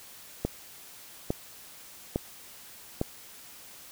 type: click train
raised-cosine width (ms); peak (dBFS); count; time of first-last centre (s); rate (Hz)
2; -13; 4; 0.45-3.014; 1.17
effects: white hiss -49 dBFS RMS until 3.91 s